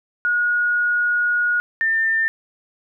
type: tone pair in turn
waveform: sine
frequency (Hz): 1446 / 1797.4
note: F#6 / A6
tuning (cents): -40 / +36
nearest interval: major third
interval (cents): 376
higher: second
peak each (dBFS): -16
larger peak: neither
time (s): 0.25-1.6 / 1.81-2.28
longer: first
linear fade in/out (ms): 0
effects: none